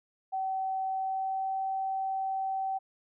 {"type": "tone with pitch glide", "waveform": "sine", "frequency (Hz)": [764, 769.3], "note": ["G5", "G5"], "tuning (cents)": [-45, -33], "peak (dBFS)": -29, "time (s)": [0.32, 2.79], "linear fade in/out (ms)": 20, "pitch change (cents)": 12, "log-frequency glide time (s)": [0.88, 1.61], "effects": []}